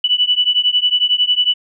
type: beating tone pair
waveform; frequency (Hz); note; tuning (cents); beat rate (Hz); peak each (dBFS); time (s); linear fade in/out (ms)
sine; 2960 / 2971; F#7 / F#7; 0 / +6; 11; -15; 0.04-1.54; 5
effects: none